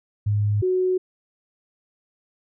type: tone pair in turn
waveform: sine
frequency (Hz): 103.83 / 369.3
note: G#2 / F#4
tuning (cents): 0 / -3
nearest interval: octave + minor seventh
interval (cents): 2197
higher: second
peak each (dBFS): -18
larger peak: neither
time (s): 0.26-0.62 / 0.62-0.98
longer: neither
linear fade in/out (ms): 10
effects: none